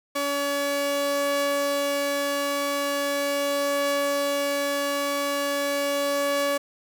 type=tone pair together; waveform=sawtooth; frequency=283.3 / 567 Hz; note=C#4 / C#5; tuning=+38 / +39 cents; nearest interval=octave; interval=1201 cents; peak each=-27 / -20 dBFS; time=0.15-6.58 s; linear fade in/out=10 ms; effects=none